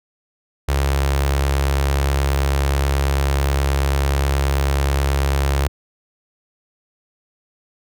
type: tone with notch filter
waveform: sawtooth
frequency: 69.3 Hz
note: C#2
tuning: in tune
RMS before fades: -18 dBFS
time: 0.68-5.68 s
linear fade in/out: 10 ms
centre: 220 Hz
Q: 1
effects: none